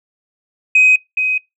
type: tone with echo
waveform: sine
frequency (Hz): 2519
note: D#7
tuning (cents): +21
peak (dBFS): -5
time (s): 0.75-0.96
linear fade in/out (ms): 5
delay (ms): 420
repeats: 1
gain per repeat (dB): -8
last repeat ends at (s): 1.38
effects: noise-tail reverb RT60 0.2 s tail -26 dB re dry + tanh soft clip ceiling -3 dBFS